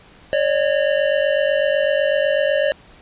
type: tone pair together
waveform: square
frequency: 554.4 / 602.4 Hz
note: C#5 / D5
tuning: 0 / +44 cents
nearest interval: minor second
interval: 144 cents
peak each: -19 dBFS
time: 0.33-2.72 s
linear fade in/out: 0 ms
effects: pink hiss -47 dBFS RMS until 3.01 s + resampled to 8000 Hz